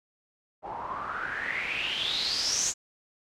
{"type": "noise with low-pass filter sweep", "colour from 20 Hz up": "white", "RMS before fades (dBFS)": -31, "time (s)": [0.62, 2.74], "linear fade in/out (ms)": 50, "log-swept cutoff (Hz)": [780, 7000], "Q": 7.9, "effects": []}